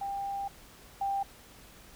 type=tone pair in turn; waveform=sine; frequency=794 / 791.1 Hz; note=G5 / G5; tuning=+22 / +16 cents; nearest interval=unison; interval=6 cents; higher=first; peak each=-32 / -28 dBFS; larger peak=second; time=0.01-0.48 / 1.01-1.23 s; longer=first; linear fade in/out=5 ms; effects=added 50 Hz sine -60 dBFS peak until 1.95 s + pink hiss -54 dBFS RMS until 1.95 s